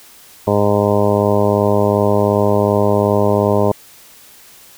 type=harmonic tone; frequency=102.7 Hz; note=G#2; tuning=19 cents flat; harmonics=1 / 2 / 3 / 4 / 5 / 6 / 7 / 8 / 9 / 10; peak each=-19 / -19 / -23 / -17 / -19 / -18 / -27 / -27 / -23 / -27 dBFS; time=0.47-3.72 s; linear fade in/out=5 ms; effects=white hiss -43 dBFS RMS until 4.77 s